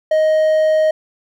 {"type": "tone", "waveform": "triangle", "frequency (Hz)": 625, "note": "D#5", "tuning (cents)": 8, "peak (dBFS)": -9, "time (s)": [0.11, 0.91], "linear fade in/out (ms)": 5, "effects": []}